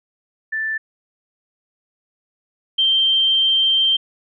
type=tone pair in turn; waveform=sine; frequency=1764 / 3143 Hz; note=A6 / G7; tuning=+4 / +4 cents; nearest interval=minor seventh; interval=1000 cents; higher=second; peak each=-20 / -13 dBFS; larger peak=second; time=0.52-0.78 / 2.78-3.97 s; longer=second; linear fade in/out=10 ms; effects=none